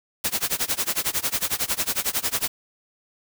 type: noise with tremolo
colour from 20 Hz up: white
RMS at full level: -22 dBFS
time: 0.24-2.48 s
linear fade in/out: 5 ms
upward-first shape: sine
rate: 11 Hz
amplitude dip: 95%
effects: none